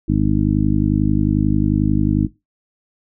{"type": "harmonic tone", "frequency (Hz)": 51.2, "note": "G#1", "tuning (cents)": -24, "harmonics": [1, 2, 3, 4, 5, 6], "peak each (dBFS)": [-21, -21, -21, -21, -21, -21], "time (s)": [0.08, 2.27], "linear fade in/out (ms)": 10, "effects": ["noise-tail reverb RT60 0.2 s tail -17 dB re dry"]}